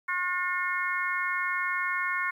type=harmonic tone; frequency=360 Hz; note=F#4; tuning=47 cents flat; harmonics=3 / 4 / 5 / 6; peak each=-32 / -32 / -32 / -32 dBFS; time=0.08-2.31 s; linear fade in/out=10 ms; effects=10-bit

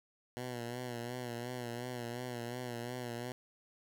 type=tone with vibrato; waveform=10% pulse; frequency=121.7 Hz; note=B2; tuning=25 cents flat; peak=-31 dBFS; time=0.37-3.32 s; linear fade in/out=0 ms; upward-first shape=sine; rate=2.8 Hz; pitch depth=59 cents each way; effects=none

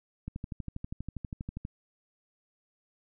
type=click train; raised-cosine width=5 ms; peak=-24 dBFS; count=18; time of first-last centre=0.28-1.651 s; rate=12.4 Hz; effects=none

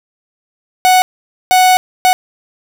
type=tone bursts at uneven times; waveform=45% pulse; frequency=740 Hz; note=F#5; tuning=in tune; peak=-6 dBFS; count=3; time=0.85-1.02 / 1.51-1.77 / 2.05-2.13 s; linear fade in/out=0 ms; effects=8-bit

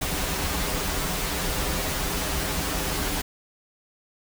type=noise with comb filter; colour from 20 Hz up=pink; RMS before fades=-27 dBFS; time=0.01-3.22 s; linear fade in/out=10 ms; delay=8.7 ms; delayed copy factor=-0.75; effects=none

